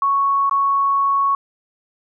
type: tone with dropouts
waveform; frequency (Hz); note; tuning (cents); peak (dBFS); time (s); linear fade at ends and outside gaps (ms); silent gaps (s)
sine; 1108.7; C#6; 0; -14; 0.02-1.35; 2; 0.496-0.511
effects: none